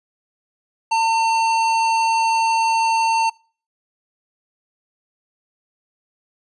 sine tone with tanh clipping, 903 Hz, A5, 45 cents sharp, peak -17 dBFS, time 0.91-3.3 s, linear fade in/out 10 ms, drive 17 dB, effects noise-tail reverb RT60 0.4 s tail -24 dB re dry + resampled to 24000 Hz

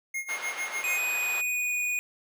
square tone with tremolo, 2144 Hz, C7, 42 cents sharp, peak -29 dBFS, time 0.14-0.99 s, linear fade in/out 5 ms, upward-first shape sine, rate 6.7 Hz, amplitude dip 85%
white band-pass noise, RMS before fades -39 dBFS, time 0.28-1.42 s, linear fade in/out 20 ms, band 590 to 2100 Hz, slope 12 dB/octave
square tone with pitch glide, 2491 to 2467 Hz, D#7 to D#7, +1 to -15 cents, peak -27 dBFS, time 0.84-1.99 s, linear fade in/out 0 ms, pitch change -16 cents, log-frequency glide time 1-1.76 s
effects none

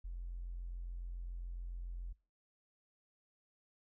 triangle tone with tanh clipping, 43.58 Hz, F1, 3 cents flat, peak -40 dBFS, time 0.04-2.13 s, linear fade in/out 10 ms, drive 2 dB, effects noise-tail reverb RT60 0.3 s tail -23 dB re dry

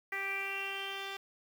10% pulse tone with low-pass filter sweep, 392 Hz, G4, in tune, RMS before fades -38 dBFS, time 0.12-1.17 s, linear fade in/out 5 ms, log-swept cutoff 2100 to 3800 Hz, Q 7.9, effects 9-bit

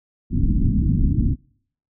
pink low-pass noise, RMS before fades -18 dBFS, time 0.3-1.36 s, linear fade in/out 50 ms, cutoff 280 Hz, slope 48 dB/octave, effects noise-tail reverb RT60 0.6 s tail -26 dB re dry

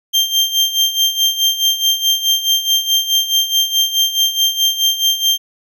35% pulse tone with tremolo, 3169 Hz, G7, 18 cents sharp, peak -8 dBFS, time 0.13-5.38 s, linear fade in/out 20 ms, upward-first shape sine, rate 4.7 Hz, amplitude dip 75%, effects none

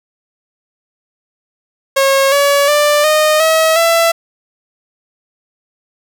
sawtooth tone with pitch steps, 544 / 566.8 / 590.5 / 615.2 / 641 / 667.8 Hz, C#5 / C#5 / D5 / D#5 / E5 / E5, -33 / +38 / +9 / -20 / -49 / +22 cents, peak -5 dBFS, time 1.96-4.12 s, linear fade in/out 10 ms, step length 360 ms, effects none

